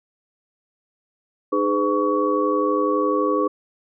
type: tone cluster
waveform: sine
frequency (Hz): 304.5 / 414.1 / 506 / 1124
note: D#4 / G#4 / B4 / C#6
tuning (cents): -37 / -5 / +42 / +24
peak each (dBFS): -23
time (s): 1.52-3.48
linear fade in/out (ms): 10
effects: none